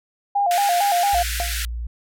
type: tone with vibrato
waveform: sine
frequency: 753 Hz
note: F#5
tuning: 30 cents sharp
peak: -16 dBFS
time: 0.35-1.23 s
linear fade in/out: 10 ms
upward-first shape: square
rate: 4.4 Hz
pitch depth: 120 cents each way
type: band-pass noise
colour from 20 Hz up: pink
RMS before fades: -28 dBFS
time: 0.51-1.65 s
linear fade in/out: 0 ms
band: 1400 to 16000 Hz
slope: 96 dB/octave
type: tone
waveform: sine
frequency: 58.27 Hz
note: A#1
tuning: in tune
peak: -25 dBFS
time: 1.13-1.87 s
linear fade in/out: 5 ms
type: tone with exponential decay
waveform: sine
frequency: 698.5 Hz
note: F5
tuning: in tune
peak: -19 dBFS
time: 1.4-1.57 s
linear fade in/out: 0 ms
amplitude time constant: 35 ms
effects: none